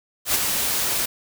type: noise with ADSR envelope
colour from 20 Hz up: white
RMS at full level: -18 dBFS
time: 0.25-1.06 s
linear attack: 100 ms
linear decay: 10 ms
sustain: -5 dB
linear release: 8 ms
effects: none